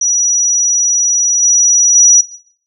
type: tone with level steps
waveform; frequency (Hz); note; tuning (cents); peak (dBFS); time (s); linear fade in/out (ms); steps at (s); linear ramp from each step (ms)
sine; 5840; F#8; -24; -10 / -7 / -4; 0.01-2.21; 5; 1.42 / 1.95; 10
effects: noise-tail reverb RT60 0.6 s tail -18 dB re dry